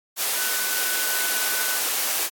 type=tone in noise; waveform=sine; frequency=1500 Hz; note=F#6; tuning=23 cents sharp; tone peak=-30 dBFS; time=0.34-1.82 s; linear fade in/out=50 ms; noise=white; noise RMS=-24 dBFS; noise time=0.16-2.3 s; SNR=-9 dB; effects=high-pass 400 Hz 12 dB/octave + AAC 64 kbps